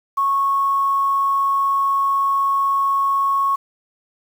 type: tone with quantisation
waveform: sine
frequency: 1101 Hz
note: C#6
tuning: 12 cents flat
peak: -15 dBFS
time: 0.17-3.56 s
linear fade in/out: 10 ms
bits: 7
effects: none